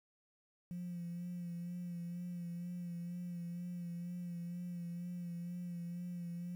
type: tone with vibrato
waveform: sine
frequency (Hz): 174.61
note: F3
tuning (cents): 0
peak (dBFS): -39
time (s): 0.71-6.55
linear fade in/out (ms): 0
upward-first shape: sine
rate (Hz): 2.1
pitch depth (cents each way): 29
effects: tanh soft clip ceiling -37 dBFS + 11-bit